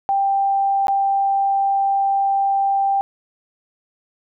sine tone with dropouts, 788 Hz, G5, 9 cents sharp, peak -15 dBFS, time 0.09-3.01 s, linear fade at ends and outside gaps 0 ms, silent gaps 0.87-0.882 s, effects none

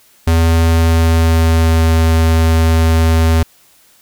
square tone with pitch glide, 82.41 to 81.37 Hz, E2 to E2, 0 to -22 cents, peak -9 dBFS, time 0.27-3.43 s, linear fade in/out 5 ms, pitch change -22 cents, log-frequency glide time 0.69-1.91 s, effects white hiss -49 dBFS RMS until 4.01 s

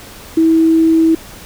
sine tone, 324.4 Hz, E4, 28 cents flat, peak -7 dBFS, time 0.37-1.15 s, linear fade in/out 5 ms, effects pink hiss -35 dBFS RMS until 1.45 s

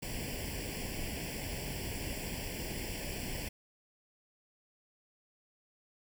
pink noise with comb filter, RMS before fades -39 dBFS, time 0.02-3.49 s, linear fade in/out 10 ms, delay 0.39 ms, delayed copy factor +0.95, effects none

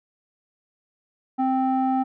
square tone with low-pass filter, 261.6 Hz, C4, in tune, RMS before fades -22 dBFS, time 1.38-2.04 s, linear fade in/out 20 ms, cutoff 900 Hz, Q 3.9, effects none

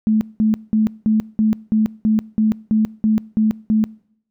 sine tone bursts, 216.9 Hz, A3, 25 cents flat, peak -12 dBFS, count 12, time 0.07-3.84 s, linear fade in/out 0 ms, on 140 ms, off 190 ms, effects noise-tail reverb RT60 0.7 s tail -25 dB re dry

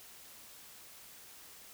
silence, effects white hiss -54 dBFS RMS until 1.73 s

